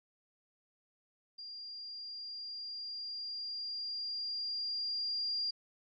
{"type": "tone with level ramp", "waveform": "sine", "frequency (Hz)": 4790, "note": "D8", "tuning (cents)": 33, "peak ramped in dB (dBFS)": [-44, -32], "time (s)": [1.38, 5.51], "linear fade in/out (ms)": 10, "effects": []}